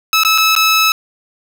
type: tone with dropouts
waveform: 15% pulse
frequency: 1300 Hz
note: E6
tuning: 24 cents flat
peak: -3 dBFS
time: 0.13-0.92 s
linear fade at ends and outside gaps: 1 ms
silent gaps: 0.235-0.249 / 0.378-0.382 / 0.552-0.563 s
effects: none